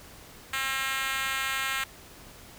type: tone with high-pass filter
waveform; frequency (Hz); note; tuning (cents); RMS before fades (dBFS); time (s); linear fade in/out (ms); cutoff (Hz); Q
5% pulse; 267.7; C4; +40; -30; 0.53-1.84; 5; 1400; 1.3
effects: pink hiss -49 dBFS RMS until 2.58 s